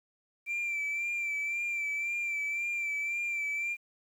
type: tone with vibrato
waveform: sine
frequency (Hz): 2349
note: D7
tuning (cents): 0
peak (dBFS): -28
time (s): 0.46-3.77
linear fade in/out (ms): 50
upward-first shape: sine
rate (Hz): 1.9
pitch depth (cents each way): 36
effects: tanh soft clip ceiling -29 dBFS + 10-bit